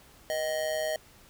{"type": "tone with amplitude modulation", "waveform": "square", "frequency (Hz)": 625, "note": "D#5", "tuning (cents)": 8, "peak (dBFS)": -26, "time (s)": [0.3, 0.96], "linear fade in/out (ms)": 0, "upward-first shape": "sine", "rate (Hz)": 142, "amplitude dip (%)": 65, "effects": ["pink hiss -56 dBFS RMS until 1.29 s"]}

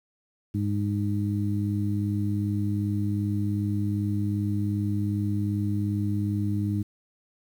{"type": "harmonic tone", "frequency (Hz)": 102.6, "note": "G#2", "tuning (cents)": -21, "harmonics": [1, 2, 3], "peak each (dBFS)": [-26, -29, -31], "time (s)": [0.54, 6.83], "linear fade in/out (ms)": 10, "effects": ["9-bit"]}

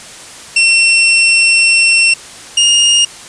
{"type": "tone pair in turn", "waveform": "sawtooth", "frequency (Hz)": [2710, 2841], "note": ["E7", "F7"], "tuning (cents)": [47, 29], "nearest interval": "minor second", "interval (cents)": 82, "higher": "second", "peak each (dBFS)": -3, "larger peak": "neither", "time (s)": [[0.56, 2.14], [2.57, 3.05]], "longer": "first", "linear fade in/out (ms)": 5, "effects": ["white hiss -32 dBFS RMS until 3.28 s", "resampled to 22050 Hz"]}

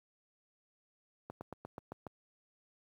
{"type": "slowing click train", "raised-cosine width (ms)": 1, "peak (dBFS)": -29, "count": 7, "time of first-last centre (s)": [1.3, 2.067], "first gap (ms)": 110, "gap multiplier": 1.06, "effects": ["high-pass 80 Hz 12 dB/octave", "11-bit"]}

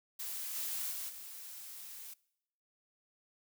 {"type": "noise with level steps", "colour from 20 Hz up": "blue", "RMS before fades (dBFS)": [-41, -38, -41, -48], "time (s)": [0.19, 2.14], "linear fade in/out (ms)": 10, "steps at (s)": [0.54, 0.9, 1.08], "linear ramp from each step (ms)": 20, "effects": ["noise-tail reverb RT60 0.8 s tail -23 dB re dry"]}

